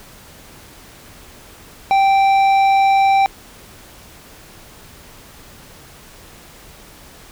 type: tone with tanh clipping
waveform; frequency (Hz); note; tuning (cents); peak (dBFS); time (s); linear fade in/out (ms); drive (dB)
sine; 782; G5; -4; -12; 1.91-3.26; 0; 10
effects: pink hiss -42 dBFS RMS until 7.31 s